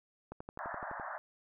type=click train; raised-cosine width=1 ms; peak=-29 dBFS; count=9; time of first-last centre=0.32-0.998 s; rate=11.8 Hz
type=band-pass noise; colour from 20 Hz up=pink; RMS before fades=-42 dBFS; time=0.59-1.18 s; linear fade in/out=0 ms; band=600 to 1800 Hz; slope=96 dB/octave
effects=none